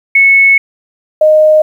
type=tone pair in turn; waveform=sine; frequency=2202 / 617.9 Hz; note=C#7 / D#5; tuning=-12 / -12 cents; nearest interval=octave + minor seventh; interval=2200 cents; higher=first; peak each=-3 dBFS; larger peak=neither; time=0.15-0.58 / 1.21-1.62 s; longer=first; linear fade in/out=5 ms; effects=7-bit